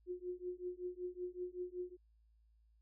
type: tone with tremolo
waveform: sine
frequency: 359.8 Hz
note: F#4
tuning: 48 cents flat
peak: -37 dBFS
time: 0.06-1.97 s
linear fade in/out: 50 ms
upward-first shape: triangle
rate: 5.3 Hz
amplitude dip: 100%
effects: added 55 Hz sine -67 dBFS peak until 2.81 s